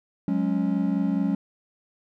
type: chord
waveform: triangle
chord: F# suspended second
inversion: none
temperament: equal with one note detuned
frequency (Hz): 183.08 / 207.7 / 277.2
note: F#3 / G#3 / C#4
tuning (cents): -18 / 0 / 0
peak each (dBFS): -24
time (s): 0.28-1.35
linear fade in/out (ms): 2
effects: none